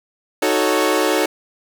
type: chord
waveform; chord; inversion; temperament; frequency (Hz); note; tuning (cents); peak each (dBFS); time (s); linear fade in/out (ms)
sawtooth; D# half-diminished seventh; none; equal; 311.1 / 370 / 440 / 554.4; D#4 / F#4 / A4 / C#5; 0 / 0 / 0 / 0; -17; 0.42-1.26; 5
effects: none